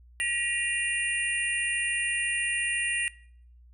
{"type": "tone cluster", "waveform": "sine", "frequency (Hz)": [1919, 2428, 2774, 9040], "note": ["A#6", "D#7", "F7", "C#9"], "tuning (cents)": [50, -43, -12, 33], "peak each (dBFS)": [-29, -34, -30, -33], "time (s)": [0.2, 3.08], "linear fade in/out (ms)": 0, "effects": ["noise-tail reverb RT60 0.6 s tail -21 dB re dry", "added 60 Hz sine -51 dBFS peak until 3.73 s"]}